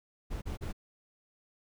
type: noise bursts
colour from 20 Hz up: brown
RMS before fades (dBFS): -36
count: 3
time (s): 0.3-0.728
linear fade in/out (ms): 20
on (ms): 120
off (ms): 34
effects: none